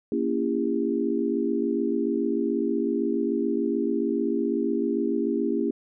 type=chord; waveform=sine; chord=A# diminished seventh; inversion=none; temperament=just; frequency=233.1 / 279.7 / 335.6 / 402.8 Hz; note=A#3 / C#4 / E4 / G4; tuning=0 / +16 / +31 / +47 cents; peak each=-28 dBFS; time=0.12-5.71 s; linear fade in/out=2 ms; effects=none